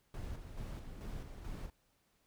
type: noise with tremolo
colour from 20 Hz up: brown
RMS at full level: -43 dBFS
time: 0.14-1.7 s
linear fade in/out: 2 ms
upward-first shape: square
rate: 2.3 Hz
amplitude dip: 45%
effects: pink hiss -75 dBFS RMS until 2.26 s